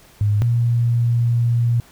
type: tone pair in turn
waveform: sine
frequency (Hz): 103.83 / 118.47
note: G#2 / A#2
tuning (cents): 0 / +28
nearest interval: major second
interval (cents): 228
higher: second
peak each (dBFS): -14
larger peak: neither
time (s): 0.21-0.42 / 0.42-1.8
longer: second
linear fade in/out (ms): 0
effects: pink hiss -49 dBFS RMS until 1.91 s